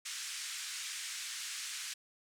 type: band-pass noise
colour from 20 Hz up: white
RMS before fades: -42 dBFS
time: 0.05-1.94 s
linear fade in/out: 10 ms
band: 1500 to 8500 Hz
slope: 24 dB/octave
effects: none